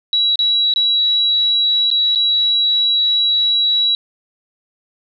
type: tone with dropouts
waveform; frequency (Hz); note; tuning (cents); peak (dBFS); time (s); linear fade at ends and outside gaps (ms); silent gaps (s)
sine; 3899; B7; -23; -12; 0.13-3.95; 1; 0.357-0.391 / 0.738-0.76 / 1.903-1.913 / 2.15-2.157
effects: none